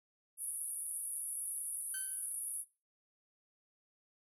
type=band-pass noise; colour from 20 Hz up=pink; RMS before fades=-41 dBFS; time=0.37-2.65 s; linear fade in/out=50 ms; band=9800 to 11000 Hz; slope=96 dB/octave
type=tone with exponential decay; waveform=sawtooth; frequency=1536 Hz; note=G6; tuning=36 cents flat; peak=-40 dBFS; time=1.94-2.35 s; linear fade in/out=2 ms; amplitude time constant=87 ms
effects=noise-tail reverb RT60 0.3 s tail -20 dB re dry